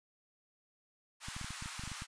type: high-pass noise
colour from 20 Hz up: pink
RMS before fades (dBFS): -45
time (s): 1.2-2.07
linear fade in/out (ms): 50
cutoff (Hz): 1000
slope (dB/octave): 24
type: clicks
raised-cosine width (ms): 5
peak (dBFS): -32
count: 12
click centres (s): 1.285 / 1.365 / 1.413 / 1.445 / 1.506 / 1.624 / 1.659 / 1.795 / 1.837 / 1.876 / 1.917 / 2.021
effects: resampled to 22050 Hz

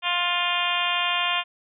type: harmonic tone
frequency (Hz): 351.8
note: F4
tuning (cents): +13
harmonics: 2 / 3 / 4 / 5 / 6 / 7 / 8 / 9 / 10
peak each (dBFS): -31 / -28 / -33 / -33 / -35 / -28 / -29 / -29 / -33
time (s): 0.02-1.44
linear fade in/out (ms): 50
effects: none

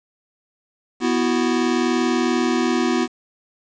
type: chord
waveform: square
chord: B suspended fourth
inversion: none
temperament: equal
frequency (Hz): 246.9 / 329.6 / 370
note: B3 / E4 / F#4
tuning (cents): 0 / 0 / 0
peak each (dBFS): -21 / -23 / -24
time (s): 1-3.08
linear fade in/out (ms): 50
effects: resampled to 16000 Hz + 7-bit

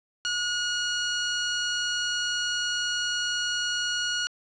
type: tone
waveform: 15% pulse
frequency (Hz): 1446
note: F#6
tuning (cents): -40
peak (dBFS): -19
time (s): 0.25-4.27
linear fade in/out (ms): 0
effects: resampled to 16000 Hz + 8-bit

